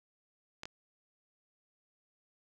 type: clicks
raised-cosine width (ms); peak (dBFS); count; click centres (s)
0.2; -24; 2; 0.634 / 0.655
effects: none